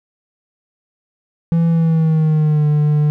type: tone with pitch glide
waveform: triangle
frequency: 166.8 to 149.46 Hz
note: E3 to D3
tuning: +21 to +31 cents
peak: -9 dBFS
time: 1.52-3.1 s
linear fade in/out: 0 ms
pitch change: -190 cents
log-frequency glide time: 1.68-2.66 s
effects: none

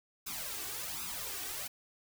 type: noise with flanger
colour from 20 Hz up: white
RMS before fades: -40 dBFS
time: 0.26-1.68 s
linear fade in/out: 10 ms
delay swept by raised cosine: 0.79 to 2.69 ms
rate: 1.3 Hz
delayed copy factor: +0.75
effects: none

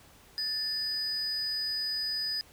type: tone pair together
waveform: triangle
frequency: 1757 / 4970 Hz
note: A6 / D#8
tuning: -3 / -3 cents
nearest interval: octave + tritone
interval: 1800 cents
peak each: -37 / -27 dBFS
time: 0.38-2.41 s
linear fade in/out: 0 ms
effects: tanh soft clip ceiling -27 dBFS + pink hiss -57 dBFS RMS until 2.52 s

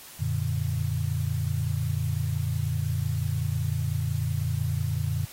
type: chord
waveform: sine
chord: Gb augmented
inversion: none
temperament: equal with one note detuned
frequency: 90.8 / 116.54 / 146.83 Hz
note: Gb2 / Bb2 / D3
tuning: -32 / 0 / 0 cents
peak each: -29 dBFS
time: 0.19-5.26 s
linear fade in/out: 20 ms
effects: white hiss -46 dBFS RMS until 5.32 s + AAC 48 kbps

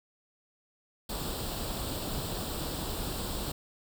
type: noise with comb filter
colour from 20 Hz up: pink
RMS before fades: -35 dBFS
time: 1.09-3.52 s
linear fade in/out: 5 ms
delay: 0.24 ms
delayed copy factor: +0.65
effects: none

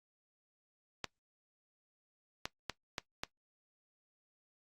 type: clicks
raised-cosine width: 0.2 ms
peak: -18 dBFS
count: 5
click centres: 1.043 / 2.455 / 2.697 / 2.982 / 3.235 s
effects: noise-tail reverb RT60 0.1 s tail -19 dB re dry + Opus 48 kbps

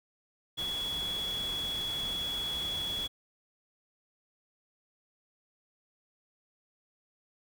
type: tone in noise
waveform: sine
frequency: 3367 Hz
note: G#7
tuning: 23 cents sharp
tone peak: -32 dBFS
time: 0.57-3.08 s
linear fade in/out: 20 ms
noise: pink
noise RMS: -43 dBFS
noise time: 0.57-3.08 s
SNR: +8 dB
effects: none

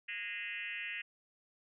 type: tone with frequency modulation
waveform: sine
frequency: 2269 Hz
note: C#7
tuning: 40 cents sharp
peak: -38 dBFS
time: 0.08-1.02 s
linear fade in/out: 10 ms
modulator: 207 Hz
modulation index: 2.7
effects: none

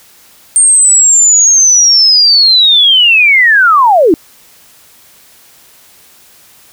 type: linear sweep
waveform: sine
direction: down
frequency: 8730 to 287.6 Hz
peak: -3 dBFS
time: 0.56-4.14 s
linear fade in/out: 0 ms
effects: white hiss -42 dBFS RMS until 6.72 s

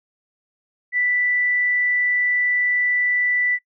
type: tone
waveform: sine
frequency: 1975.5 Hz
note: B6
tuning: in tune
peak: -17 dBFS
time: 0.92-3.59 s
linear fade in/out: 50 ms
effects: noise-tail reverb RT60 0.1 s tail -23 dB re dry

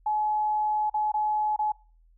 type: tone with dropouts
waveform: sine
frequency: 850 Hz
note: G#5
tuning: 40 cents sharp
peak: -23 dBFS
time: 0.06-1.72 s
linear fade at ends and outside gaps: 5 ms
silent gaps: 0.898-0.941 / 1.119-1.14 / 1.563-1.59 s
effects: noise-tail reverb RT60 0.4 s tail -23 dB re dry + added 41 Hz sine -56 dBFS peak until 2.17 s

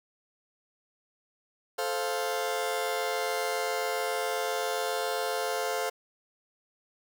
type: chord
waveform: sawtooth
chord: F major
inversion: first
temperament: just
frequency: 436.5 / 523.8 / 698.5 Hz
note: A4 / C5 / F5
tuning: -14 / +2 / 0 cents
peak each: -29 dBFS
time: 1.78-5.9 s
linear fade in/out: 10 ms
effects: none

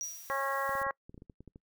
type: tone with exponential decay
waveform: triangle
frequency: 5770 Hz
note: F#8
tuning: 44 cents flat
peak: -31 dBFS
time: 0.01-0.47 s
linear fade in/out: 0 ms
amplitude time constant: 100 ms
type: noise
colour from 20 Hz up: blue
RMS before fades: -50 dBFS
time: 0.03-0.83 s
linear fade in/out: 0 ms
type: harmonic tone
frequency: 273.5 Hz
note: C#4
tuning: 23 cents flat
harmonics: 2 / 3 / 4 / 5 / 6 / 7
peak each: -36 / -39 / -34 / -41 / -39 / -40 dBFS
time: 0.3-0.91 s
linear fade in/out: 0 ms
type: clicks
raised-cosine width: 3 ms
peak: -36 dBFS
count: 12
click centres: 0.693 / 0.753 / 0.816 / 0.866 / 1.095 / 1.144 / 1.178 / 1.221 / 1.298 / 1.406 / 1.477 / 1.559 s
effects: noise-tail reverb RT60 0.1 s tail -25 dB re dry

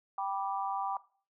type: chord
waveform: sine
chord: G major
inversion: none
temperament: just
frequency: 784 / 980 / 1176 Hz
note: G5 / B5 / D6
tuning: 0 / -14 / +2 cents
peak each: -34 / -38 / -38 dBFS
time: 0.18-0.97 s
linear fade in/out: 2 ms
effects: noise-tail reverb RT60 0.4 s tail -17 dB re dry

